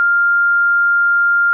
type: tone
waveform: sine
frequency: 1399 Hz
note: F6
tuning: 3 cents sharp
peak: -10 dBFS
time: 0-1.53 s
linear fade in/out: 0 ms
effects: none